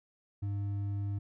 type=tone with hard clipping; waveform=triangle; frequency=100.6 Hz; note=G2; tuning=45 cents sharp; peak=-33 dBFS; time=0.42-1.19 s; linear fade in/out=10 ms; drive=8 dB; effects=none

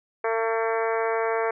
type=harmonic tone with a mistuned harmonic; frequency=225.8 Hz; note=A3; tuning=45 cents sharp; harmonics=2 / 3 / 4 / 5 / 6 / 7 / 8 / 9 / 10; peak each=-25 / -29 / -31 / -33 / -35 / -36 / -37 / -38 / -39 dBFS; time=0.24-1.51 s; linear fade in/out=5 ms; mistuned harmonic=8; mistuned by=-17 cents; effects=none

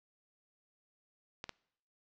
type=clicks; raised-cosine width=0.2 ms; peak=-23 dBFS; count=2; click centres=1.441 / 1.493 s; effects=noise-tail reverb RT60 0.7 s tail -24 dB re dry + low-pass 6000 Hz 12 dB/octave

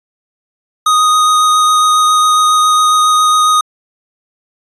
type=tone with vibrato; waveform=square; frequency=1244.5 Hz; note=D#6; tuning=in tune; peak=-8 dBFS; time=0.86-3.61 s; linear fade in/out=5 ms; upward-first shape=triangle; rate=7.3 Hz; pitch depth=11 cents each way; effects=resampled to 24000 Hz

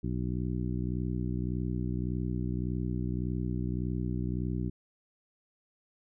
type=harmonic tone; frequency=61.74 Hz; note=B1; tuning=in tune; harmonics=1 / 2 / 3 / 4 / 5 / 6; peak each=-35 / -34 / -35 / -41 / -39 / -44 dBFS; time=0.03-4.7 s; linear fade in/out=10 ms; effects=none

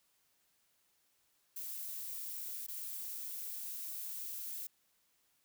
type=noise with dropouts; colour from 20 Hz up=violet; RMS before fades=-43 dBFS; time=1.56-4.67 s; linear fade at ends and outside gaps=5 ms; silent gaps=2.666-2.682 s; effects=white hiss -75 dBFS RMS until 5.44 s

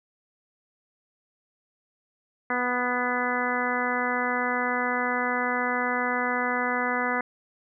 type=harmonic tone with a mistuned harmonic; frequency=246.9 Hz; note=B3; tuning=in tune; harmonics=1 / 2 / 3 / 4 / 5 / 6 / 7 / 8; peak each=-32 / -32 / -32 / -32 / -32 / -32 / -32 / -32 dBFS; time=2.5-7.21 s; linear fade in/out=2 ms; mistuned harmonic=8; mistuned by=+30 cents; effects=none

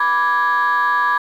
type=chord; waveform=sine; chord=G# diminished; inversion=first; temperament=equal with one note detuned; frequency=987.8 / 1167.9 / 1661.2 Hz; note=B5 / D6 / G#6; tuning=0 / -10 / 0 cents; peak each=-17 dBFS; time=0-1.18 s; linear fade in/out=5 ms; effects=tanh soft clip ceiling -9 dBFS + 8-bit

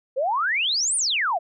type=exponential two-way sweep; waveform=sine; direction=up then down; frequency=493.9 to 9590 to 618 Hz; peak=-20 dBFS; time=0.16-1.39 s; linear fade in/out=20 ms; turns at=0.96 s; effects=none

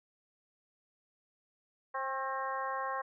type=harmonic tone with a mistuned harmonic; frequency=265.3 Hz; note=C4; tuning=24 cents sharp; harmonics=2 / 3 / 4 / 5 / 6 / 7; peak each=-41 / -40 / -36 / -46 / -44 / -45 dBFS; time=1.94-3.02 s; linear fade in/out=10 ms; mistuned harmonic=4; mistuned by=+25 cents; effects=none

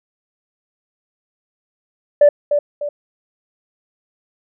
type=tone with echo; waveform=sine; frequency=584 Hz; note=D5; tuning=10 cents flat; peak=-4 dBFS; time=2.21-2.29 s; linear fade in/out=5 ms; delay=300 ms; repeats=2; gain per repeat=-8 dB; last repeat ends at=2.89 s; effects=tanh soft clip ceiling -2 dBFS

